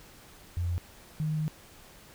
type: tone pair in turn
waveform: sine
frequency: 87.31 / 154.63 Hz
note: F2 / D#3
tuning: 0 / -10 cents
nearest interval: minor seventh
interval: 990 cents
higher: second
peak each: -27 / -27 dBFS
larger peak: neither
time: 0.57-0.78 / 1.2-1.48 s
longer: second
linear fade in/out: 0 ms
effects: pink hiss -53 dBFS RMS until 2.14 s